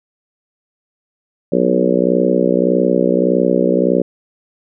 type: harmonic tone with a mistuned harmonic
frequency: 61.7 Hz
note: B1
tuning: 1 cent flat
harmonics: 3 / 4 / 5 / 6 / 7 / 8 / 9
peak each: -19 / -19 / -19 / -19 / -19 / -19 / -19 dBFS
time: 1.52-4.02 s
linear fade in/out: 5 ms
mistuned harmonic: 3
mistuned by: -19 cents
effects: none